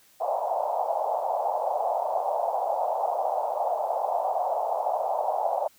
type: band-pass noise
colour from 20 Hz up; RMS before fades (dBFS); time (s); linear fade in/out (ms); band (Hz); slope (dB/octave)
pink; -27; 0.2-5.68; 10; 600 to 860; 48
effects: white hiss -59 dBFS RMS until 5.78 s